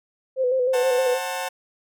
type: tone with vibrato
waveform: sine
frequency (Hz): 510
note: C5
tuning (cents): -44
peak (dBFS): -18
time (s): 0.36-1.19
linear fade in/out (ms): 50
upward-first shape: square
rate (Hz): 6.4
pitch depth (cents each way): 44
type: chord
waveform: sawtooth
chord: F# diminished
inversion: second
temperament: just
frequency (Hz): 532.8 / 740 / 888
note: C5 / F#5 / A5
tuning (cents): +31 / 0 / +16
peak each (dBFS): -27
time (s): 0.73-1.49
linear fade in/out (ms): 10
effects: none